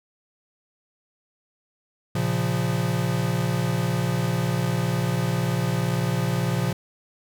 square chord, Bb minor, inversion none, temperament equal with one note detuned, 116.54 / 136.6 / 174.61 Hz, Bb2 / Db3 / F3, 0 / -25 / 0 cents, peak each -27 dBFS, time 2.15-6.73 s, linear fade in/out 5 ms, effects none

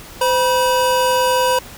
square tone pair together, 513.8 / 970 Hz, C5 / B5, -32 / -31 cents, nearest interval major seventh, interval 1101 cents, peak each -17 dBFS, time 0.21-1.59 s, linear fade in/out 5 ms, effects pink hiss -37 dBFS RMS until 1.77 s

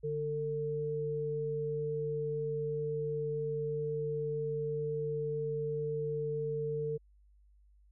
sine tone pair together, 146.83 / 449.5 Hz, D3 / A4, 0 / +37 cents, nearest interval octave + perfect fifth, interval 1937 cents, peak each -38 / -33 dBFS, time 0.03-6.98 s, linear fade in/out 20 ms, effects added 50 Hz sine -60 dBFS peak until 7.91 s

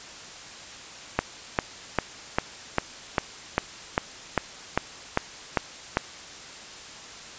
click train, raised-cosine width 0.5 ms, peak -5 dBFS, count 13, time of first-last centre 1.19-5.971 s, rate 2.51 Hz, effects white hiss -42 dBFS RMS until 7.38 s + resampled to 16000 Hz

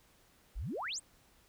sine exponential sweep, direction up, 35 to 9100 Hz, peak -36 dBFS, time 0.55-1 s, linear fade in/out 20 ms, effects pink hiss -66 dBFS RMS until 1.48 s

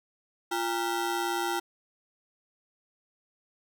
25% pulse ring-modulated tone, 578 Hz, D5, 28 cents flat, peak -21 dBFS, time 0.51-1.6 s, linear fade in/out 10 ms, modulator 230 Hz, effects none

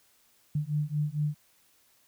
sine beating tone pair, 147.2 / 151.6 Hz, D3 / D#3, +4 / -45 cents, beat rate 4.4 Hz, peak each -30 dBFS, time 0.55-1.35 s, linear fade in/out 5 ms, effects white hiss -65 dBFS RMS until 2.07 s

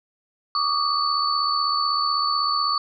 sine tone cluster, 1140 / 1216 / 4481 Hz, C#6 / D#6 / C#8, +48 / -40 / +18 cents, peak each -24 dBFS, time 0.55-2.78 s, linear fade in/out 2 ms, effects none

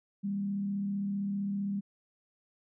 sine tone with frequency modulation, 199.5 Hz, G3, 31 cents sharp, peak -30 dBFS, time 0.23-1.81 s, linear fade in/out 20 ms, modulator 35.4 Hz, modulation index 0.29, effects none

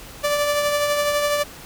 sawtooth tone with tremolo, 585 Hz, D5, 7 cents flat, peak -13 dBFS, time 0.23-1.44 s, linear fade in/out 20 ms, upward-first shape triangle, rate 12 Hz, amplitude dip 40%, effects pink hiss -40 dBFS RMS until 1.65 s

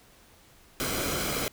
pink noise with comb filter, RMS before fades -30 dBFS, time 0.8-1.48 s, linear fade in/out 0 ms, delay 1.1 ms, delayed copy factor -0.55, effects pink hiss -57 dBFS RMS until 1.52 s

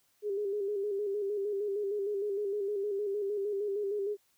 sine tone with vibrato, 405.4 Hz, G#4, 42 cents flat, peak -30 dBFS, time 0.22-4.17 s, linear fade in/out 50 ms, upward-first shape square, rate 6.5 Hz, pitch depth 49 cents each way, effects white hiss -71 dBFS RMS until 4.37 s

